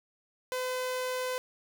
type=tone; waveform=sawtooth; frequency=508 Hz; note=B4; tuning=49 cents sharp; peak=-27 dBFS; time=0.52-1.38 s; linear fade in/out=0 ms; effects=none